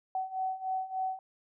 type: beating tone pair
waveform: sine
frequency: 753 / 756.4 Hz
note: F#5 / F#5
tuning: +30 / +38 cents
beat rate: 3.4 Hz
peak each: -36 / -33 dBFS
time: 0.15-1.19 s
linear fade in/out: 2 ms
effects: none